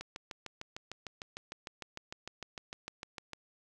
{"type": "click train", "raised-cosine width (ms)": 0.2, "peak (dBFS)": -24, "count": 23, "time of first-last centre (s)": [0.01, 3.333], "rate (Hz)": 6.62, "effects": []}